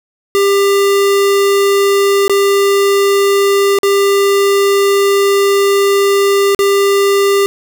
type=tone with dropouts; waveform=square; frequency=398.1 Hz; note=G4; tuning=27 cents sharp; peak=-9 dBFS; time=0.35-7.46 s; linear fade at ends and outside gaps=0 ms; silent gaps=2.28-2.296 / 3.787-3.832 / 6.548-6.591 s; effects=none